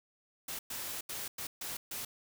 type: noise bursts at uneven times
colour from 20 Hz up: white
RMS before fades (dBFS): -40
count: 6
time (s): 0.48-0.59 / 0.7-1.01 / 1.09-1.28 / 1.38-1.47 / 1.61-1.77 / 1.91-2.05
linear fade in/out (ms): 5
effects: none